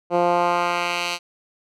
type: tone with band-pass filter sweep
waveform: 10% pulse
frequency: 174.61 Hz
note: F3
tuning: in tune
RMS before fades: -21 dBFS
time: 0.1-1.19 s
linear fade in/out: 50 ms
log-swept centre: 500 to 3900 Hz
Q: 1.1
effects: none